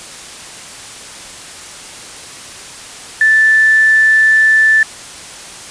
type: tone with quantisation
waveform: sine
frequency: 1760 Hz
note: A6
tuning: in tune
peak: -6 dBFS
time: 3.21-4.83 s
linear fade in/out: 2 ms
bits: 5
effects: white hiss -31 dBFS RMS until 5.7 s + resampled to 22050 Hz